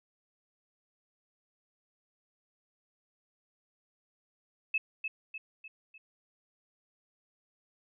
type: tone with echo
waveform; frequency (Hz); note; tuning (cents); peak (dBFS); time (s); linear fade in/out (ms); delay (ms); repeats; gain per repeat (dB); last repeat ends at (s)
sine; 2600; E7; -24; -26; 4.74-4.78; 5; 300; 4; -6; 5.98
effects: none